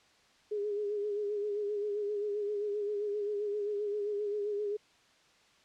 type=tone with vibrato; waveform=sine; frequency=413.3 Hz; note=G#4; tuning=8 cents flat; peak=-31 dBFS; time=0.51-4.77 s; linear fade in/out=10 ms; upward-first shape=sine; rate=7.6 Hz; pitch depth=44 cents each way; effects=white hiss -64 dBFS RMS until 5.64 s + low-pass 5000 Hz 12 dB/octave